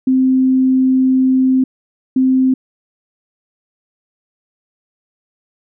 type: tone pair in turn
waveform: sine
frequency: 260.3 / 260.3 Hz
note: C4 / C4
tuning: -9 / -9 cents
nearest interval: unison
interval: 0 cents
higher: neither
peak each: -9 dBFS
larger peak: neither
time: 0.07-1.64 / 2.16-2.54 s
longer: first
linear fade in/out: 5 ms
effects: none